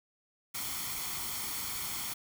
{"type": "noise with comb filter", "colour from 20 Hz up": "white", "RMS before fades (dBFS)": -37, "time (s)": [0.54, 2.14], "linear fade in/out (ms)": 10, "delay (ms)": 0.91, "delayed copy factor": 0.6, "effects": []}